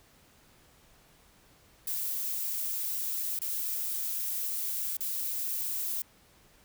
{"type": "noise with dropouts", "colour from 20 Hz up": "violet", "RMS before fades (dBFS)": -33, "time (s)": [1.87, 6.02], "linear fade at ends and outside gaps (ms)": 2, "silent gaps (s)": [[3.39, 3.417], [4.969, 5.006]], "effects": ["pink hiss -61 dBFS RMS until 6.64 s"]}